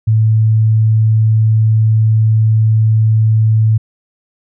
sine tone, 110 Hz, A2, in tune, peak -7 dBFS, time 0.07-3.78 s, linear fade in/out 10 ms, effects none

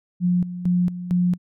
sine tone with tremolo, 178.1 Hz, F3, 34 cents sharp, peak -16 dBFS, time 0.2-1.38 s, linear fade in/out 50 ms, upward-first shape square, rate 2.2 Hz, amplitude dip 75%, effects none

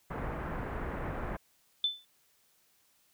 pink low-pass noise, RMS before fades -37 dBFS, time 0.1-1.37 s, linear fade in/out 10 ms, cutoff 1800 Hz, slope 24 dB/octave
sine tone with exponential decay, 3520 Hz, A7, in tune, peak -23 dBFS, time 1.84-2.05 s, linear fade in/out 2 ms, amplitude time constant 44 ms
effects white hiss -69 dBFS RMS until 3.13 s

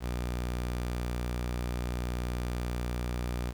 sawtooth tone, 60.6 Hz, B1, 32 cents flat, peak -27 dBFS, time 0-3.54 s, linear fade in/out 50 ms, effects 9-bit

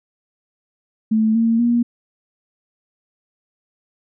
sine tone with pitch steps, 219.2 / 228.2 / 237.7 Hz, A3 / A#3 / A#3, -6 / -37 / +34 cents, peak -13 dBFS, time 1.11-1.83 s, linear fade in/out 10 ms, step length 240 ms, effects none

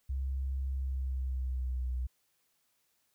sine tone with pitch glide, 66.7 to 62.59 Hz, C2 to B1, +34 to +24 cents, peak -31 dBFS, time 0.09-2.07 s, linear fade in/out 10 ms, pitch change -110 cents, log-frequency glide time 0.73-1.9 s, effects white hiss -75 dBFS RMS until 3.14 s

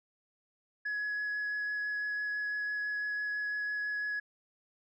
sine tone with vibrato, 1684 Hz, G#6, 24 cents sharp, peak -30 dBFS, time 0.85-4.2 s, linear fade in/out 10 ms, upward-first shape sine, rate 6 Hz, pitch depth 8 cents each way, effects tanh soft clip ceiling -30 dBFS

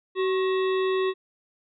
harmonic tone with a mistuned harmonic, 378.2 Hz, F#4, 38 cents sharp, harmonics 1 / 3 / 5 / 7 / 9 / 10, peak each -22 / -32 / -36 / -39 / -41 / -42 dBFS, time 0.15-1.14 s, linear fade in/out 50 ms, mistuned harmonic 3, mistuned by -68 cents, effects none

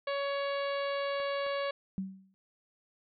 harmonic tone, 560 Hz, C#5, 18 cents sharp, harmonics 1 / 2 / 3 / 4 / 5 / 6 / 7 / 8, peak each -32 / -38 / -42 / -44 / -46 / -48 / -49 / -50 dBFS, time 0.07-1.71 s, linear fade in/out 5 ms
clicks, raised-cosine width 0.5 ms, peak -33 dBFS, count 2, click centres 1.201 / 1.465 s
sine tone with exponential decay, 191.2 Hz, G3, 43 cents flat, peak -29 dBFS, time 1.98-2.34 s, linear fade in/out 0 ms, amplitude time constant 78 ms
effects none

